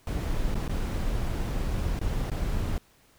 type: noise with dropouts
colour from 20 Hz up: brown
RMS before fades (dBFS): -28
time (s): 0.07-2.78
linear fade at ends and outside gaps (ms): 1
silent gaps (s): 0.544-0.554 / 0.679-0.695 / 1.991-2.014 / 2.3-2.316
effects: pink hiss -61 dBFS RMS until 3.18 s